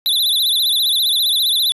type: tone with vibrato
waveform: square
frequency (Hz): 3729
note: A#7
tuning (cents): 0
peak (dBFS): -14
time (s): 0.06-1.72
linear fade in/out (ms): 0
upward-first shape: sine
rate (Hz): 15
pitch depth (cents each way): 150
effects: resampled to 32000 Hz